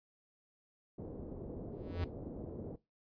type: low-pass noise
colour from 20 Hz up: white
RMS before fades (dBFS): -45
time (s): 0.98-2.76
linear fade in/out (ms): 5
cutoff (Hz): 470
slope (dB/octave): 24
type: tone with exponential growth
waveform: square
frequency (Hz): 87.31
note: F2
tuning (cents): 0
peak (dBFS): -32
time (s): 1.72-2.04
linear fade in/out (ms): 0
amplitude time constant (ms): 68
effects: noise-tail reverb RT60 0.2 s tail -18 dB re dry + resampled to 11025 Hz